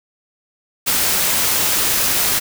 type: noise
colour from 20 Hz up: white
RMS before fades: -17 dBFS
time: 0.86-2.4 s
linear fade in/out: 20 ms
effects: none